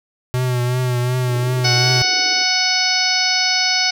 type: tone with vibrato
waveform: square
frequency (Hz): 124.8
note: B2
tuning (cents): +19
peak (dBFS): -17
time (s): 0.34-2.02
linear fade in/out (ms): 0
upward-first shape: triangle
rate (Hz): 2.7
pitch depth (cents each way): 44
type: band-pass noise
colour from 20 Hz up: pink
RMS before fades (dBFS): -37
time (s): 1.27-2.44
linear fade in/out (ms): 10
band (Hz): 290 to 470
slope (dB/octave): 48
type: harmonic tone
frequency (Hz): 740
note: F#5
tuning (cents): 0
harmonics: 1 / 2 / 3 / 4 / 5 / 6 / 7 / 8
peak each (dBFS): -25 / -25 / -21 / -27 / -28 / -21 / -19 / -26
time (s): 1.64-3.91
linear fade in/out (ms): 10
effects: none